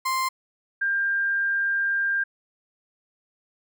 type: tone pair in turn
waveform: 35% pulse / sine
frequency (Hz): 1046.5 / 1595.9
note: C6 / G6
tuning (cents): 0 / +31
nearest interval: perfect fifth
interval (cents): 731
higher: second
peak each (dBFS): -21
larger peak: neither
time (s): 0.05-0.29 / 0.81-2.24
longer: second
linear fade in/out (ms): 10
effects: none